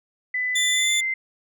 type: tone with pitch glide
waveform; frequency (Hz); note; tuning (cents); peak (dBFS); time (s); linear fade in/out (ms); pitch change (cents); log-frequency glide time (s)
sine; 2000 to 2078; B6 to C7; +21 to -12; -22; 0.34-1.14; 5; +67; 0.71-0.91
type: tone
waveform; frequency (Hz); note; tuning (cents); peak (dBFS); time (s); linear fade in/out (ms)
25% pulse; 3520; A7; 0; -17; 0.55-1.01; 10
effects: none